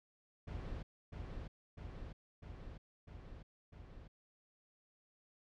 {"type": "noise with echo", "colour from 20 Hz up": "brown", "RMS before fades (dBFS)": -44, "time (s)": [0.47, 0.83], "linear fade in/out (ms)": 10, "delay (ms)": 650, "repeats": 5, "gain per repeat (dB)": -2, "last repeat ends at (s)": 4.08, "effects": ["low-pass 4000 Hz 12 dB/octave"]}